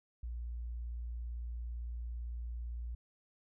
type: tone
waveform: sine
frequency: 58.9 Hz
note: A#1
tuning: 19 cents sharp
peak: -38 dBFS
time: 0.23-2.95 s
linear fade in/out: 5 ms
effects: none